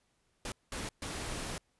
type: noise bursts at uneven times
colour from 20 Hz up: pink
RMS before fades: -39 dBFS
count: 3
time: 0.45-0.52 / 0.72-0.89 / 1.02-1.58 s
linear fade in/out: 2 ms
effects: pink hiss -75 dBFS RMS until 1.79 s + resampled to 24000 Hz